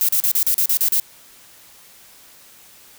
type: noise bursts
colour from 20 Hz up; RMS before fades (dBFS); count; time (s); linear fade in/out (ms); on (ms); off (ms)
violet; -17; 9; 0.01-0.999; 0; 77; 37
effects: white hiss -47 dBFS RMS until 2.98 s